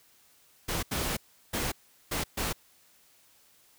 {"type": "noise bursts at uneven times", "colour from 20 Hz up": "pink", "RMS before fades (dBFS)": -31, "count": 5, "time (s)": [[0.68, 0.83], [0.91, 1.17], [1.53, 1.72], [2.11, 2.24], [2.37, 2.53]], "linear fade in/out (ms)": 10, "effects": ["white hiss -62 dBFS RMS until 3.78 s"]}